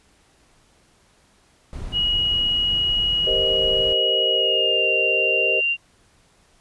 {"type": "noise", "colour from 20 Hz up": "brown", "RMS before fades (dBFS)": -32, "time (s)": [1.73, 3.93], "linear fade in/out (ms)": 0}
{"type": "tone with pitch glide", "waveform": "sine", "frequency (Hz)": [2900, 2775], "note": ["F#7", "F7"], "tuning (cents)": [-35, -12], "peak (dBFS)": -18, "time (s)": [1.92, 5.77], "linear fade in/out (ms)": 50, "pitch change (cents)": -77, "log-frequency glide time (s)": [4.34, 4.87]}
{"type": "chord", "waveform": "sine", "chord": "C minor seventh", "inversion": "second", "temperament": "equal", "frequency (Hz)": [392, 466.2, 523.3, 622.3], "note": ["G4", "Bb4", "C5", "Eb5"], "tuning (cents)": [0, 0, 0, 0], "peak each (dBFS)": -27, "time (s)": [3.26, 5.61], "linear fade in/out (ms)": 20}
{"effects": ["pink hiss -58 dBFS RMS until 6.6 s", "resampled to 24000 Hz"]}